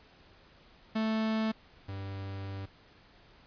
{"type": "tone pair in turn", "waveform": "45% pulse", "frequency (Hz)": [220, 97.55], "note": ["A3", "G2"], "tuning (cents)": [0, -8], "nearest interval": "octave + major second", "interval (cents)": 1408, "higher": "first", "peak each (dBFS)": [-28, -37], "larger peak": "first", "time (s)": [[0.95, 1.52], [1.88, 2.66]], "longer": "second", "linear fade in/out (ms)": 10, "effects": ["pink hiss -59 dBFS RMS until 3.46 s", "resampled to 11025 Hz"]}